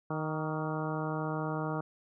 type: harmonic tone with a mistuned harmonic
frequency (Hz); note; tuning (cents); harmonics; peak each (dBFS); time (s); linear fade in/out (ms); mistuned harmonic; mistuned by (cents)
155.56; D#3; 0; 1 / 2 / 3 / 4 / 5 / 6 / 7 / 8 / 9; -35 / -38 / -40 / -41 / -42 / -43 / -43 / -44 / -45; 0.1-1.81; 5; 7; +55
effects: none